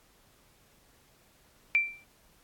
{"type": "tone with exponential decay", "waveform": "sine", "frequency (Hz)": 2349, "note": "D7", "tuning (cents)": 0, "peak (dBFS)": -18, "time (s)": [1.75, 2.04], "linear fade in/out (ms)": 0, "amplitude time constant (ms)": 61, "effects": ["pink hiss -63 dBFS RMS until 2.43 s", "AAC 64 kbps"]}